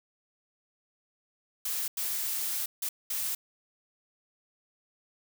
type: noise bursts at uneven times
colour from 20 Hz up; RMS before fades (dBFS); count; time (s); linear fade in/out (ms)
blue; -32; 4; 1.65-1.88 / 1.97-2.66 / 2.82-2.89 / 3.1-3.35; 5
effects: none